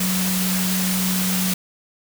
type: tone in noise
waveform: sine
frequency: 185.5 Hz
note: F#3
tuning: 5 cents sharp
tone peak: -21 dBFS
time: 0-1.54 s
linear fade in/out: 5 ms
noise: white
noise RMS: -24 dBFS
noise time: 0-1.54 s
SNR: 0 dB
effects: none